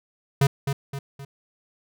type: tone with echo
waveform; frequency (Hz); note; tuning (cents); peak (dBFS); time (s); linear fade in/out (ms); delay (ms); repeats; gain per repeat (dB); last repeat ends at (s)
square; 138.59; C#3; 0; -16; 0.41-0.47; 5; 260; 3; -7; 1.25
effects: none